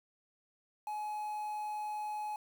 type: tone with quantisation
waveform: triangle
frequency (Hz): 845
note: G#5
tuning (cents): +30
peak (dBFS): -34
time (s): 0.87-2.36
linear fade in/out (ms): 2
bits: 9
effects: none